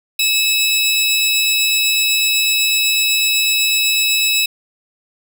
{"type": "tone pair together", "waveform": "sawtooth", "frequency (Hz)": [2600, 3896], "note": ["E7", "B7"], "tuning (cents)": [-24, -24], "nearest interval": "perfect fifth", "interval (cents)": 700, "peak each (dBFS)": -13, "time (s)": [0.19, 4.46], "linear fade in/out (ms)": 5, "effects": []}